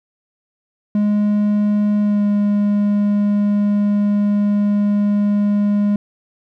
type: tone with pitch glide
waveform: triangle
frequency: 207.7 to 205.3 Hz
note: G#3 to G#3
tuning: 0 to -20 cents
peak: -11 dBFS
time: 0.95-5.96 s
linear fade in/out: 2 ms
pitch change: -20 cents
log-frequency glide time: 2.01-2.23 s
effects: none